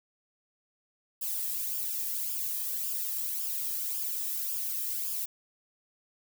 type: noise with flanger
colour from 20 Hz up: violet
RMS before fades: -33 dBFS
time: 1.21-5.26 s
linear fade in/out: 10 ms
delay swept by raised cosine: 0.49 to 1.43 ms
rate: 1.8 Hz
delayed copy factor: -0.6
effects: none